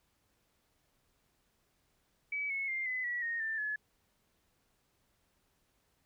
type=tone with pitch steps; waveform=sine; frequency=2286 / 2193 / 2104 / 2018 / 1935.7 / 1856.8 / 1781.2 / 1708.6 Hz; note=D7 / C#7 / C7 / B6 / B6 / A#6 / A6 / G#6; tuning=-47 / -19 / +9 / +37 / -35 / -7 / +21 / +49 cents; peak=-33 dBFS; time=2.32-3.76 s; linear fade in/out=5 ms; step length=180 ms; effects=pink hiss -75 dBFS RMS until 6.05 s